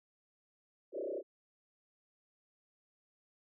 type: tone with frequency modulation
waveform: sine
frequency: 469.6 Hz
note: A#4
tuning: 13 cents sharp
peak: -36 dBFS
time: 0.92-1.23 s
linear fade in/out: 50 ms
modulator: 31.9 Hz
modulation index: 3.9
effects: none